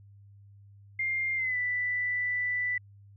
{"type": "tone with pitch glide", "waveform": "sine", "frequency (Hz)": [2110, 1980.1], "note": ["C7", "B6"], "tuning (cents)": [14, 4], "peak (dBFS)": -27, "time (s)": [0.99, 2.78], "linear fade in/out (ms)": 5, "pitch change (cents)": -110, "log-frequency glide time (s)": [1.35, 1.57], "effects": ["added 100 Hz sine -51 dBFS peak until 3.16 s"]}